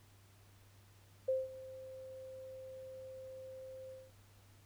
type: tone with ADSR envelope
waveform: sine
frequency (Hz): 523.3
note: C5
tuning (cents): 0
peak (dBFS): -29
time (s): 1.28-4.12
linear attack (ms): 8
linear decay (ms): 190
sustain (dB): -18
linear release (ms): 210
effects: added 99 Hz sine -62 dBFS peak until 4.65 s + pink hiss -67 dBFS RMS until 4.65 s